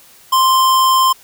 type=tone; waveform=square; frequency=1046.5 Hz; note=C6; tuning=in tune; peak=-10 dBFS; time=0.32-1.13 s; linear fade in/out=10 ms; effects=white hiss -45 dBFS RMS until 1.23 s